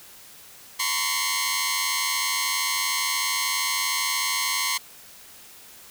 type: tone cluster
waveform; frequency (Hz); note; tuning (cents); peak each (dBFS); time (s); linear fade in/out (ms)
10% pulse; 925 / 1022 / 1115 / 2121; A#5 / C6 / C#6 / C7; -14 / -41 / +10 / +23; -26 / -19 / -21 / -18; 0.79-4.78; 10
effects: white hiss -47 dBFS RMS until 5.9 s